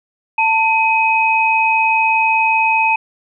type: tone pair together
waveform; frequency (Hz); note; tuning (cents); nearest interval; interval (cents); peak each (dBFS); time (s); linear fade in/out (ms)
sine; 892 / 2525; A5 / D#7; +23 / +25; octave + tritone; 1802; -14; 0.38-2.96; 5
effects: none